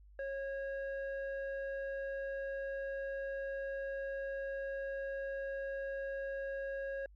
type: tone with low-pass filter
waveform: square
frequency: 547 Hz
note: C#5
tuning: 23 cents flat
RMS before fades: -40 dBFS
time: 0.19-7.06 s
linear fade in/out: 2 ms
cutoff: 1300 Hz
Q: 4.6
effects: added 50 Hz sine -56 dBFS peak until 7.15 s